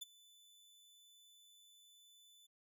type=tone with ADSR envelope; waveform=sawtooth; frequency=3499 Hz; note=A7; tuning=10 cents flat; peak=-39 dBFS; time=0.01-2.47 s; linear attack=12 ms; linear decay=20 ms; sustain=-21 dB; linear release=13 ms; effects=none